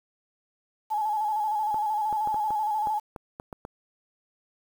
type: tone with vibrato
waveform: sine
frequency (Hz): 852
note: G#5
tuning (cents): +44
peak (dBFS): -24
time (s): 0.9-3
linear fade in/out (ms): 20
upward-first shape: square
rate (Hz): 13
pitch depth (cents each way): 40
type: clicks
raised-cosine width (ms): 1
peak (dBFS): -23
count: 10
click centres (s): 1.744 / 2.127 / 2.274 / 2.344 / 2.506 / 2.872 / 3.162 / 3.399 / 3.528 / 3.651
effects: 8-bit